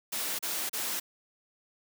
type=noise bursts; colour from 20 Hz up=white; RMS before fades=-33 dBFS; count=3; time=0.12-1 s; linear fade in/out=10 ms; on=270 ms; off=35 ms; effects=high-pass 200 Hz 12 dB/octave